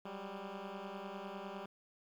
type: beating tone pair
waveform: 10% pulse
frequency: 190.1 / 200 Hz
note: F#3 / G3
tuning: +47 / +35 cents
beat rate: 9.9 Hz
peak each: -39 / -37 dBFS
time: 0.05-1.66 s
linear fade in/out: 5 ms
effects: low-pass 3000 Hz 12 dB/octave + 11-bit